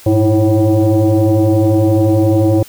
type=tone with frequency modulation; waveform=sine; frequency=113.7 Hz; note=A#2; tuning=43 cents flat; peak=-8 dBFS; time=0.06-2.63 s; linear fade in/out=5 ms; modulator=216 Hz; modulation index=2; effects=white hiss -39 dBFS RMS until 2.68 s